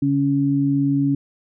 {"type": "tone pair together", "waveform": "sine", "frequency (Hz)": [141.55, 279.2], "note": ["C#3", "C#4"], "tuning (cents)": [37, 13], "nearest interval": "octave", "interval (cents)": 1176, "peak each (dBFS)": [-21, -17], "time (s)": [0.02, 1.15], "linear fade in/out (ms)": 5, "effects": []}